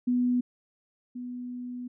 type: tone pair in turn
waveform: sine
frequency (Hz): 246.9 / 246.9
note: B3 / B3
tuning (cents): 0 / 0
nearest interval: unison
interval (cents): 0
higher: neither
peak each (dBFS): -22 / -34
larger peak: first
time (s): 0.07-0.41 / 1.15-1.88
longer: second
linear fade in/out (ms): 10
effects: none